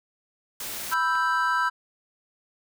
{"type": "noise", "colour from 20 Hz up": "white", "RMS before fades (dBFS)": -34, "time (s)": [0.6, 0.94], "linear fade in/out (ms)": 2}
{"type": "chord", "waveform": "triangle", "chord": "E minor", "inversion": "second", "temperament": "equal", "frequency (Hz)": [987.8, 1318.5, 1568], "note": ["B5", "E6", "G6"], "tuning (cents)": [0, 0, 0], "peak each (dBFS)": -24, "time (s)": [0.91, 1.7], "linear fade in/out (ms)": 20}
{"type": "clicks", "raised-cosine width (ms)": 0.3, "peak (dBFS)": -27, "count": 2, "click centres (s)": [0.926, 1.154]}
{"effects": []}